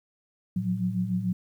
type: tone cluster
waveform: sine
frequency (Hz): 112.9 / 177.5 / 184.3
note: A2 / F3 / F#3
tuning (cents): +45 / +28 / -7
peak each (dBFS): -32 / -31 / -27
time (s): 0.56-1.33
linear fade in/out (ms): 5
effects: 10-bit